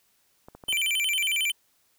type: clicks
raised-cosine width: 1 ms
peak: -30 dBFS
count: 5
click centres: 0.485 / 0.55 / 0.638 / 0.685 / 0.729 s
type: tone with vibrato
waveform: square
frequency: 2685 Hz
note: E7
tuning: 31 cents sharp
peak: -24 dBFS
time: 0.68-1.52 s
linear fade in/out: 10 ms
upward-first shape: square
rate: 11 Hz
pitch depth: 230 cents each way
effects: white hiss -67 dBFS RMS until 1.98 s